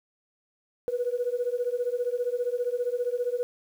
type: beating tone pair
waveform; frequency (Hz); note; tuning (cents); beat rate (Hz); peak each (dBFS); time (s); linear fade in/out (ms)
sine; 481 / 496; B4 / B4; -46 / +7; 15; -28; 0.88-3.43; 0
effects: tanh soft clip ceiling -18 dBFS + 9-bit